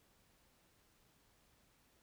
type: silence
effects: pink hiss -72 dBFS RMS until 2.02 s